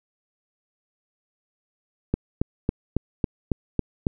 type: click train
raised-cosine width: 3 ms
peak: -8 dBFS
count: 8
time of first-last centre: 2.14-4.068 s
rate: 3.63 Hz
effects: none